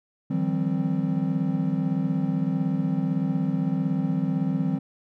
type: tone cluster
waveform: triangle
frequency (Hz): 156.7 / 172.7 / 194.3 / 262.1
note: D#3 / F3 / G3 / C4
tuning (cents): +13 / -19 / -15 / +3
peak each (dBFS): -26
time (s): 0.3-4.79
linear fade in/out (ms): 10
effects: none